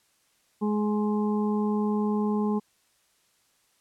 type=harmonic tone; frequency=210 Hz; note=G#3; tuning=19 cents sharp; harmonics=1 / 2 / 4 / 5; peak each=-24 / -30 / -36 / -38 dBFS; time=0.61-2.6 s; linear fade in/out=20 ms; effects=white hiss -67 dBFS RMS until 3.8 s + low-pass 11000 Hz 12 dB/octave